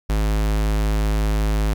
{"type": "tone", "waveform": "square", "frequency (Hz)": 52.7, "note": "G#1", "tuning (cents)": 26, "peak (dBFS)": -18, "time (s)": [0.09, 1.74], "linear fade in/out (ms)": 10, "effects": ["10-bit"]}